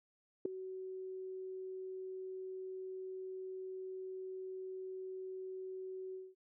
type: tone with ADSR envelope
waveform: sine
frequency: 375.6 Hz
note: F#4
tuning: 26 cents sharp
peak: -26 dBFS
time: 0.45-6.35 s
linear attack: 6 ms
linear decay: 3 ms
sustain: -16 dB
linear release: 210 ms
effects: none